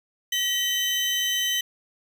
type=tone pair together; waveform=35% pulse; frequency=1922 / 3051 Hz; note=B6 / G7; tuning=-48 / -48 cents; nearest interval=minor sixth; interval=800 cents; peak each=-27 / -22 dBFS; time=0.32-1.61 s; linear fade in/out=5 ms; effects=none